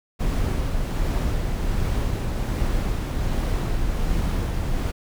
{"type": "noise with tremolo", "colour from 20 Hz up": "brown", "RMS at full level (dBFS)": -22, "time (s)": [0.19, 4.92], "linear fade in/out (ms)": 20, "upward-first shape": "sine", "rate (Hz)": 1.3, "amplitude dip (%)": 25, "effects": []}